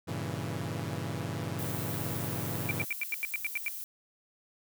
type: chord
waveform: sawtooth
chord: G diminished seventh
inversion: none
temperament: equal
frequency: 98 / 116.54 / 138.59 / 164.81 Hz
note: G2 / Bb2 / Db3 / Fb3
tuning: 0 / 0 / 0 / 0 cents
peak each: -35 dBFS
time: 0.07-2.85 s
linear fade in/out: 20 ms
type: noise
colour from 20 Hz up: violet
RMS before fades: -40 dBFS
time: 1.59-3.84 s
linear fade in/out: 0 ms
type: tone bursts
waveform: sine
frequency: 2349 Hz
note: D7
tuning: in tune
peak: -28 dBFS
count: 10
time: 2.69-3.682 s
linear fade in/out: 0 ms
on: 20 ms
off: 88 ms
effects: none